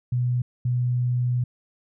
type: tone pair in turn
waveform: sine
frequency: 123.47 / 123.47 Hz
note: B2 / B2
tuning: 0 / 0 cents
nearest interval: unison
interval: 0 cents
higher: neither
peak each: -20 dBFS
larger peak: neither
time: 0.12-0.42 / 0.65-1.44 s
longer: second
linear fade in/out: 5 ms
effects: none